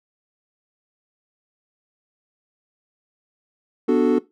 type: chord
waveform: triangle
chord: B minor seventh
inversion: none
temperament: equal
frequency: 246.9 / 293.7 / 370 / 440 Hz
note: B3 / D4 / F#4 / A4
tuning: 0 / 0 / 0 / 0 cents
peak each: -18 dBFS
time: 3.88-4.19 s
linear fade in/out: 10 ms
effects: noise-tail reverb RT60 0.2 s tail -18 dB re dry